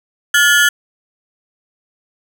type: ring-modulated tone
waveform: 35% pulse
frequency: 1573 Hz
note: G6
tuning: 6 cents sharp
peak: -4 dBFS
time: 0.34-0.69 s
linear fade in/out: 5 ms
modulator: 147 Hz
effects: none